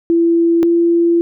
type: tone pair in turn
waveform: sine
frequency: 336.2 / 339.7 Hz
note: E4 / F4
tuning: +34 / -48 cents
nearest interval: unison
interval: 18 cents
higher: second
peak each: -9 dBFS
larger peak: neither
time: 0.1-0.63 / 0.63-1.21 s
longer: second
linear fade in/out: 0 ms
effects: none